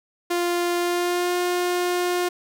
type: tone with pitch glide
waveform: sawtooth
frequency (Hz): 349.2 to 355.9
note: F4 to F4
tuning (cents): 0 to +33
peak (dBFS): -17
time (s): 0.3-2.29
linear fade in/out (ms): 10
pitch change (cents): +33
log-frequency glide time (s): 0.78-1.36
effects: none